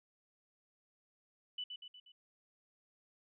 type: tone with echo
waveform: sine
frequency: 2980 Hz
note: F#7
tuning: 12 cents sharp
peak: -38 dBFS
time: 1.58-1.64 s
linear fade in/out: 5 ms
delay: 120 ms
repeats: 4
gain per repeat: -5 dB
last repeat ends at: 2.12 s
effects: none